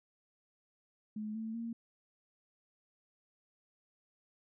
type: tone with pitch steps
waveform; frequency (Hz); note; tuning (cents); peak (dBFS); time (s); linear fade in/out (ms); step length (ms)
sine; 213.7 / 222.1 / 230.9; G#3 / A3 / A#3; +50 / +16 / -16; -37; 1.16-1.73; 5; 190
effects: none